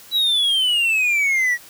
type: exponential sweep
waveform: triangle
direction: down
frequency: 3951 to 1900 Hz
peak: -14 dBFS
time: 0.11-1.58 s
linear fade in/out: 50 ms
effects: white hiss -44 dBFS RMS until 1.69 s